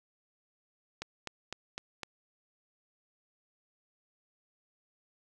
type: click train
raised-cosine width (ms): 0.2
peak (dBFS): -20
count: 5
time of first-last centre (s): 1.02-2.033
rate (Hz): 3.95
effects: none